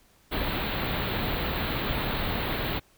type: band-stop noise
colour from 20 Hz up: pink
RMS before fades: -29 dBFS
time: 0.31-2.8 s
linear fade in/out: 20 ms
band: 4300 to 14000 Hz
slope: 96 dB/octave
effects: pink hiss -61 dBFS RMS until 2.97 s